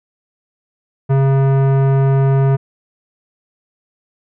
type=tone with tanh clipping; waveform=sine; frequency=135.8 Hz; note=C#3; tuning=35 cents flat; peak=-12 dBFS; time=1.09-2.57 s; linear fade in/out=20 ms; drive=17 dB; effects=none